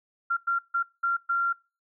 sine tone bursts at uneven times, 1380 Hz, F6, 21 cents flat, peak -22 dBFS, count 5, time 0.3-0.37 / 0.47-0.59 / 0.74-0.83 / 1.03-1.17 / 1.29-1.53 s, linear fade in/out 10 ms, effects noise-tail reverb RT60 0.3 s tail -23 dB re dry

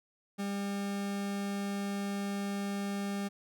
40% pulse tone, 200 Hz, G3, 35 cents sharp, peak -32 dBFS, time 0.38-3.29 s, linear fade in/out 20 ms, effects none

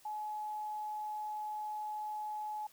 sine tone, 849 Hz, G#5, 38 cents sharp, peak -37 dBFS, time 0.05-2.67 s, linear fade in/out 5 ms, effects white hiss -63 dBFS RMS until 2.72 s

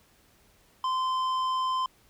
sine tone with tanh clipping, 1034 Hz, C6, 21 cents flat, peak -27 dBFS, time 0.84-1.86 s, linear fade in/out 2 ms, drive 10 dB, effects pink hiss -62 dBFS RMS until 2.09 s

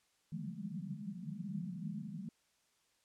pink band-pass noise, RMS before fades -43 dBFS, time 0.32-2.29 s, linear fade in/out 2 ms, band 150 to 220 Hz, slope 96 dB/octave, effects white hiss -75 dBFS RMS until 3.04 s + low-pass 9000 Hz 12 dB/octave

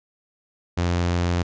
sawtooth tone, 87.31 Hz, F2, in tune, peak -16 dBFS, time 0.77-1.43 s, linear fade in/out 10 ms, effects resampled to 16000 Hz

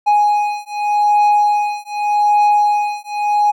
triangle beating tone pair, 830.6 / 831.44 Hz, G#5 / G#5, 0 / +2 cents, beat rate 0.84 Hz, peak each -13 dBFS, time 0.06-3.52 s, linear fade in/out 20 ms, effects none

